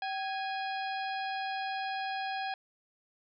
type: harmonic tone with a mistuned harmonic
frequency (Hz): 826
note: G#5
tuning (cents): -10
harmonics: 1 / 2 / 3 / 4 / 5 / 6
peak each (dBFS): -34 / -40 / -44 / -46 / -48 / -50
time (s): 0.02-2.54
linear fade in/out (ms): 2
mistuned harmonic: 1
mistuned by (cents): -120
effects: none